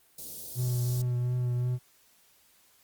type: band-stop noise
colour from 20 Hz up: white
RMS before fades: -41 dBFS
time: 0.18-1.02 s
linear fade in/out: 5 ms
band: 560 to 4200 Hz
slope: 24 dB/octave
type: tone with vibrato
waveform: triangle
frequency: 123.47 Hz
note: B2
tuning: in tune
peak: -24 dBFS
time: 0.55-1.79 s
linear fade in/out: 50 ms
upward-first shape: triangle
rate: 2.8 Hz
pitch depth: 22 cents each way
effects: white hiss -63 dBFS RMS until 2.83 s + Opus 32 kbps